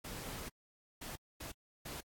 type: noise bursts at uneven times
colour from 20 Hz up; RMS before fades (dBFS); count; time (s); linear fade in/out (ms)
pink; -45; 4; 0.04-0.49 / 1.01-1.16 / 1.4-1.52 / 1.85-2.01; 10
effects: AAC 64 kbps